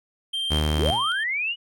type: tone with tremolo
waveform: triangle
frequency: 3162 Hz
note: G7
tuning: 14 cents sharp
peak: -23 dBFS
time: 0.33-1.24 s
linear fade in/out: 10 ms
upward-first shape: square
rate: 1.9 Hz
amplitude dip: 55%
type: tone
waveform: sawtooth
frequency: 76.2 Hz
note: D#2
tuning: 36 cents flat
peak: -17 dBFS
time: 0.5-0.92 s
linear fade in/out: 20 ms
type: linear sweep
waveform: sine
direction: up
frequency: 186.9 to 2960 Hz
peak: -23 dBFS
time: 0.76-1.56 s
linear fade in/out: 50 ms
type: tone with exponential decay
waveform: sawtooth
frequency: 116.5 Hz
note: A#2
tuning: 1 cent flat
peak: -25 dBFS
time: 0.92-1.15 s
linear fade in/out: 5 ms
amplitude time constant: 50 ms
effects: none